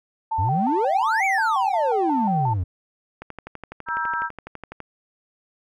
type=tone with vibrato; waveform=sine; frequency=830 Hz; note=G#5; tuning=1 cent flat; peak=-21 dBFS; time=0.31-2.54 s; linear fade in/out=10 ms; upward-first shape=square; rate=2.8 Hz; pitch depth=120 cents each way
type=exponential two-way sweep; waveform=triangle; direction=up then down; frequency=83.7 to 2339 to 83.7 Hz; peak=-19 dBFS; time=0.38-2.64 s; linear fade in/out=10 ms; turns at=1.25 s
type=click train; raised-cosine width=0.5 ms; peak=-20 dBFS; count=20; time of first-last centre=3.22-4.803 s; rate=12 Hz
type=chord; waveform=sine; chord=E diminished; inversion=second; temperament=just; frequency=949.3 / 1318.5 / 1582.2 Hz; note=Bb5 / E6 / G6; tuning=+31 / 0 / +16 cents; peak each=-27 dBFS; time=3.86-4.3 s; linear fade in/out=50 ms
effects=none